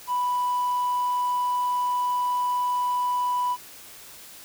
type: tone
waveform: triangle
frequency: 987.8 Hz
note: B5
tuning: in tune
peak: -19 dBFS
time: 0.07-3.57 s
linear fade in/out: 50 ms
effects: tanh soft clip ceiling -18 dBFS + white hiss -45 dBFS RMS until 4.44 s